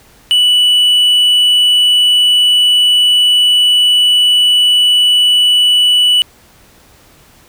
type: tone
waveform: triangle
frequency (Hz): 2960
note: F#7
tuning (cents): 0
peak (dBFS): -5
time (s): 0.31-6.22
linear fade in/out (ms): 0
effects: pink hiss -45 dBFS RMS until 7.48 s